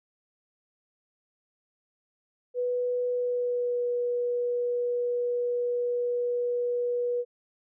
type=tone with pitch glide; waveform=sine; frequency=492.8 to 485.5 Hz; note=B4 to B4; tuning=-4 to -30 cents; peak=-25 dBFS; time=2.54-7.25 s; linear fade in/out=50 ms; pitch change=-26 cents; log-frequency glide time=3.09-3.86 s; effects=none